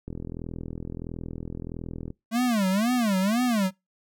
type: click train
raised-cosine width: 3 ms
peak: -22 dBFS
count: 85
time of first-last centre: 0.08-2.104 s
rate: 41.5 Hz
type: tone with vibrato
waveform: square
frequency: 216.6 Hz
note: A3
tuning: 27 cents flat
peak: -22 dBFS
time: 2.31-3.71 s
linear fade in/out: 50 ms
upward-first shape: sine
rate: 2 Hz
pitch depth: 260 cents each way
effects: noise-tail reverb RT60 0.2 s tail -24 dB re dry